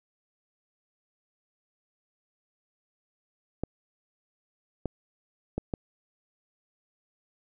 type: clicks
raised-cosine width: 2 ms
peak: -16 dBFS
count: 4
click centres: 3.636 / 4.857 / 5.58 / 5.738 s
effects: none